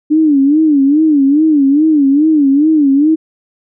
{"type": "tone with vibrato", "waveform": "sine", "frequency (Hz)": 293.7, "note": "D4", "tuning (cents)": 0, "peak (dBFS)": -6, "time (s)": [0.1, 3.16], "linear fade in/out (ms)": 20, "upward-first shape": "sine", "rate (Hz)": 2.4, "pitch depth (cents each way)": 140, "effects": []}